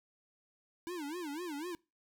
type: tone with vibrato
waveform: square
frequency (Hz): 320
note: D#4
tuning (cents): +49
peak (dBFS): -39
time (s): 0.87-1.75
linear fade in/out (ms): 0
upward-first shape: sine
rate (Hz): 4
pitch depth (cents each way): 220
effects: noise-tail reverb RT60 0.3 s tail -25 dB re dry